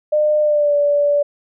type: tone with pitch glide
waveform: sine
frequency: 604 to 579.4 Hz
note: D5 to D5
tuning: +48 to -24 cents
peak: -12 dBFS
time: 0.12-1.23 s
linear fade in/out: 10 ms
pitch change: -72 cents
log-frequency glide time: 0.41-0.75 s
effects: none